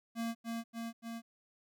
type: tone with echo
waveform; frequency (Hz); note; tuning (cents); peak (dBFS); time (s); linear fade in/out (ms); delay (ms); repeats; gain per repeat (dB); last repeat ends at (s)
square; 230.1; A#3; -22; -35; 0.15-0.35; 50; 290; 3; -2; 1.22
effects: none